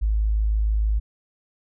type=tone; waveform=sine; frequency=53.2 Hz; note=G#1; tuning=42 cents sharp; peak=-18 dBFS; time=0.01-1 s; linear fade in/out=20 ms; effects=none